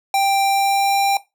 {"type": "tone with pitch glide", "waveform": "square", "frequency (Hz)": [787, 792.9], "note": ["G5", "G5"], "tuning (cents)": [7, 20], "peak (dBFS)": -15, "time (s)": [0.14, 1.17], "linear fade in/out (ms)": 2, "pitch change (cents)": 13, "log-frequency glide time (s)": [0.42, 0.98], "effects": ["noise-tail reverb RT60 0.2 s tail -17 dB re dry"]}